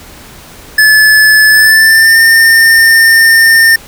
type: tone with pitch glide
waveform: square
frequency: 1728 to 1811.8 Hz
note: A6 to A#6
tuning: -32 to -50 cents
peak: -3 dBFS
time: 0.78-3.76 s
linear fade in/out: 5 ms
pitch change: +82 cents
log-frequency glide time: 1.49-2.2 s
effects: pink hiss -33 dBFS RMS until 3.87 s